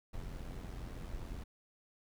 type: noise with amplitude modulation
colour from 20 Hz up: brown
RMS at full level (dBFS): -41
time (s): 0.13-1.44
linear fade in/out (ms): 10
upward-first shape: sine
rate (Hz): 87.6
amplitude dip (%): 55
effects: none